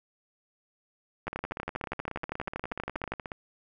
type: two click trains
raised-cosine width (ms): 0.5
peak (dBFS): -21 / -17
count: 35 / 24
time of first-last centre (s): 1.27-3.318 / 1.28-3.12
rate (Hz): 16.6 / 12.5
effects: none